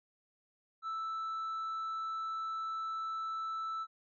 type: tone with tanh clipping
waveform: triangle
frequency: 1318.5 Hz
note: E6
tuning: in tune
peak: -36 dBFS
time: 0.82-3.87 s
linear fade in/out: 50 ms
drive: 7 dB
effects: none